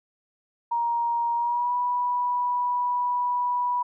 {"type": "tone with pitch glide", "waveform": "sine", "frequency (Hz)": [940, 979.9], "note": ["A#5", "B5"], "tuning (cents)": [14, -14], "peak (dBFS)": -22, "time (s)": [0.71, 3.83], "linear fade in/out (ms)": 10, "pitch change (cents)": 72, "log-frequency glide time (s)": [1.35, 1.74], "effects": []}